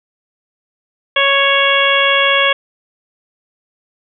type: harmonic tone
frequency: 554.4 Hz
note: C#5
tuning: in tune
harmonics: 1 / 2 / 3 / 4 / 5 / 6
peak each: -17 / -17 / -17 / -17 / -17 / -17 dBFS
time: 1.16-2.53 s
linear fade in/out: 5 ms
effects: none